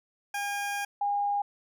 20% pulse / sine tone pair in turn, 810 / 812.9 Hz, G#5 / G#5, -43 / -37 cents, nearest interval unison, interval 6 cents, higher second, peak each -25 dBFS, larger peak neither, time 0.34-0.85 / 1.01-1.42 s, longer first, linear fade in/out 5 ms, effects none

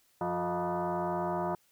sine tone with frequency modulation, 174.61 Hz, F3, in tune, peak -29 dBFS, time 0.21-1.55 s, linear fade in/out 2 ms, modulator 265 Hz, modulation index 3.6, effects white hiss -68 dBFS RMS until 1.71 s

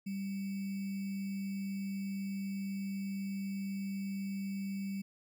sine tone with sample-and-hold, 196 Hz, G3, in tune, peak -35 dBFS, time 0.06-5.02 s, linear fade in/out 10 ms, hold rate 2450 Hz, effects none

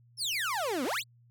30% pulse exponential two-way sweep, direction down then up, 5588 to 236.1 to 4786 Hz, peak -27 dBFS, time 0.17-1.04 s, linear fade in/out 50 ms, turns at 0.84 s, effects added 119 Hz sine -58 dBFS peak until 1.3 s

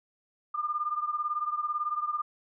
sine beating tone pair, 1200 / 1218 Hz, D6 / D#6, +37 / -37 cents, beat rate 18 Hz, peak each -30 / -33 dBFS, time 0.54-2.22 s, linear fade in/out 10 ms, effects none

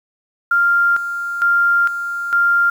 sine tone with tremolo, 1395 Hz, F6, 2 cents flat, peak -11 dBFS, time 0.51-2.7 s, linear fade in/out 5 ms, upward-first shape square, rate 1.1 Hz, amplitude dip 65%, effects 7-bit

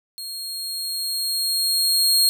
sawtooth tone with level ramp, 4257 Hz, C8, 29 cents sharp, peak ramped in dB -28 to -11 dBFS, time 0.18-2.29 s, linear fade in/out 0 ms, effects none

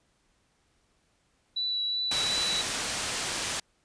sine tone with vibrato, 3944 Hz, B7, 3 cents flat, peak -27 dBFS, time 1.56-2.62 s, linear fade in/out 10 ms, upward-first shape triangle, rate 2.7 Hz, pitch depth 14 cents each way
white low-pass noise, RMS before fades -32 dBFS, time 2.11-3.6 s, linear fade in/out 5 ms, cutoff 7500 Hz, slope 12 dB/octave
effects pink hiss -70 dBFS RMS until 3.84 s + resampled to 22050 Hz

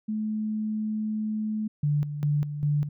sine tone, 215.3 Hz, A3, 37 cents flat, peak -26 dBFS, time 0.08-1.68 s, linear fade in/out 10 ms
sine tone with tremolo, 146.9 Hz, D3, 1 cent sharp, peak -21 dBFS, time 1.83-2.89 s, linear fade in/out 5 ms, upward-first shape square, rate 2.5 Hz, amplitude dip 65%
effects none

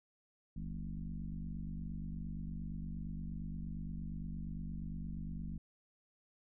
sine tone with frequency modulation, 108.5 Hz, A2, 24 cents flat, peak -39 dBFS, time 0.56-5.58 s, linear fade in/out 5 ms, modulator 48.6 Hz, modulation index 2.4, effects none

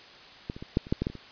clicks, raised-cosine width 3 ms, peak -19 / -28 / -25 / -9 / -29 / -11 / -14 / -15 / -27 / -28 dBFS, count 10, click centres 0.499 / 0.565 / 0.625 / 0.771 / 0.869 / 0.925 / 1.02 / 1.069 / 1.1 / 1.153 s, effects white hiss -49 dBFS RMS until 1.31 s + resampled to 11025 Hz

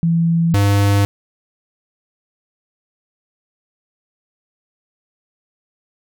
sine / square tone pair in turn, 166.9 / 100.65 Hz, E3 / G2, +22 / +46 cents, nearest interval major sixth, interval 876 cents, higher first, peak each -12 dBFS, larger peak neither, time 0.03-0.54 / 0.54-1.05 s, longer neither, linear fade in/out 0 ms, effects none

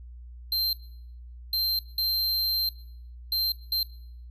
square tone bursts at uneven times, 4144 Hz, C8, 17 cents flat, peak -24 dBFS, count 5, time 0.52-0.73 / 1.53-1.79 / 1.98-2.69 / 3.32-3.52 / 3.72-3.83 s, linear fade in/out 2 ms, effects noise-tail reverb RT60 0.7 s tail -20 dB re dry + added 60 Hz sine -41 dBFS peak until 4.3 s

